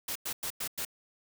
white noise bursts, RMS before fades -35 dBFS, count 5, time 0.08-0.851 s, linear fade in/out 5 ms, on 75 ms, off 99 ms, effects none

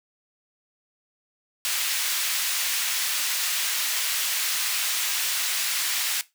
pink high-pass noise, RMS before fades -26 dBFS, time 1.65-6.21 s, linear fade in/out 0 ms, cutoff 2200 Hz, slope 12 dB/octave, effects noise-tail reverb RT60 0.2 s tail -17 dB re dry

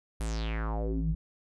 square tone with low-pass filter sweep, 55 Hz, A1, in tune, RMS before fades -31 dBFS, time 0.2-1.15 s, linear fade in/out 5 ms, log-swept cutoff 11000 to 120 Hz, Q 4.7, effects none

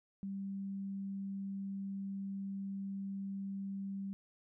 sine tone, 196 Hz, G3, in tune, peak -38 dBFS, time 0.23-4.13 s, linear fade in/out 0 ms, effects none

